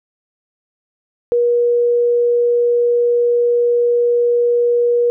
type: tone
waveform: sine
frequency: 479 Hz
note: A#4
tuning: 47 cents sharp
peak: -11 dBFS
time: 1.32-5.1 s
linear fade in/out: 0 ms
effects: none